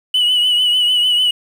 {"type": "tone with vibrato", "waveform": "triangle", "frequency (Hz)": 2960, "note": "F#7", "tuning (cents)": 0, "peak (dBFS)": -9, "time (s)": [0.14, 1.31], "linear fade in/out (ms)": 5, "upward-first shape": "triangle", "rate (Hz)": 6.7, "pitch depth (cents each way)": 52, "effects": ["tanh soft clip ceiling -6 dBFS", "7-bit"]}